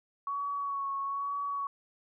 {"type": "tone with vibrato", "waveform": "sine", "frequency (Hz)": 1118, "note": "C#6", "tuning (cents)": 14, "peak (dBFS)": -31, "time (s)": [0.27, 1.67], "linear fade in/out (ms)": 2, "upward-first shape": "sine", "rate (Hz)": 1.1, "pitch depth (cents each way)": 24, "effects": []}